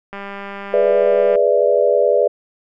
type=click train; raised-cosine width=0.5 ms; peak=-16 dBFS; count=245; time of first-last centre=0.13-1.356 s; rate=199 Hz
type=chord; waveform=sine; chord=E dominant seventh; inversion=first; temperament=equal; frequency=415.3 / 493.9 / 587.3 / 659.3 Hz; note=G#4 / B4 / D5 / E5; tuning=0 / 0 / 0 / 0 cents; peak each=-18 / -16 / -15 / -21 dBFS; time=0.73-2.28 s; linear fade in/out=10 ms
effects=none